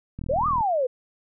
click train, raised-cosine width 5 ms, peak -22 dBFS, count 18, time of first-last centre 0.19-0.608 s, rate 40.7 Hz
sine exponential two-way sweep, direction up then down, 484.3 to 1248 to 484.3 Hz, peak -20 dBFS, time 0.29-0.87 s, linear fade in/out 10 ms, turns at 0.47 s
effects none

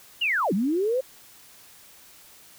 sine linear two-way sweep, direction down then up, 2960 to 174.61 to 536 Hz, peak -21 dBFS, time 0.21-1.01 s, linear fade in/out 10 ms, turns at 0.53 s, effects white hiss -51 dBFS RMS until 2.58 s

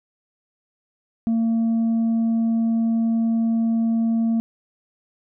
sine tone with tanh clipping, 227.6 Hz, A#3, 41 cents flat, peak -18 dBFS, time 1.27-4.4 s, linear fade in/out 0 ms, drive 2 dB, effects none

